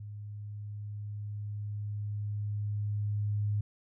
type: tone with level ramp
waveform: sine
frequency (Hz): 103.83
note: G#2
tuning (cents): 0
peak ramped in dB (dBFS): -40 to -27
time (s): 0-3.61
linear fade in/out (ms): 5
effects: none